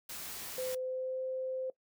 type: noise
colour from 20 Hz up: white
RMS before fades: -43 dBFS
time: 0.09-0.75 s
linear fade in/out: 5 ms
type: tone with pitch glide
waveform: sine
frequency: 512 to 519.1 Hz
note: C5 to C5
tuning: -38 to -14 cents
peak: -34 dBFS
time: 0.58-1.7 s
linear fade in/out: 2 ms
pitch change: +24 cents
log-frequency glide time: 0.72-1.22 s
effects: noise-tail reverb RT60 0.1 s tail -19 dB re dry